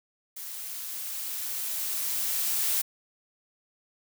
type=noise with level ramp; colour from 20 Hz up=blue; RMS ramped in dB=-39 to -26 dBFS; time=0.36-2.82 s; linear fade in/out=10 ms; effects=none